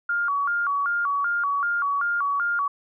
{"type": "tone with vibrato", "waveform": "sine", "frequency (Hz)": 1261, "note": "D#6", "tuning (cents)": 23, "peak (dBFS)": -21, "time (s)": [0.09, 2.68], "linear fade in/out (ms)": 5, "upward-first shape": "square", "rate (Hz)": 2.6, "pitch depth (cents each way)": 190, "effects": []}